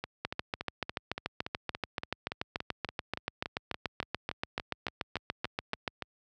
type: two click trains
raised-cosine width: 0.3 ms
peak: -15 / -19 dBFS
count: 40 / 22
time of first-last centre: 0.25-5.878 / 0.04-6.023 s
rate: 6.93 / 3.51 Hz
effects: high-pass 60 Hz 12 dB/octave